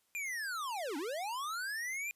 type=linear two-way sweep; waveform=square; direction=down then up; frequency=2434 to 265.3 to 2434 Hz; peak=-37 dBFS; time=0.15-2.11 s; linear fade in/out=0 ms; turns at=0.97 s; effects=white hiss -75 dBFS RMS until 2.15 s + resampled to 32000 Hz